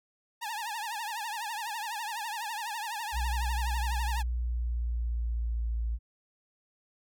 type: tone with vibrato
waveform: sawtooth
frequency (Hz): 880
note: A5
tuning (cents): 0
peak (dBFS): -30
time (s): 0.41-4.23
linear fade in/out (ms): 20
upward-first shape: triangle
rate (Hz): 12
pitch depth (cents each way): 160
type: tone with pitch glide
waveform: sine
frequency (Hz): 61 to 56.92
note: B1 to A#1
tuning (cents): -21 to -41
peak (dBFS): -28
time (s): 3.12-5.99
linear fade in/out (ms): 50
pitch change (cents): -120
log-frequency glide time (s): 3.84-5.72
effects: none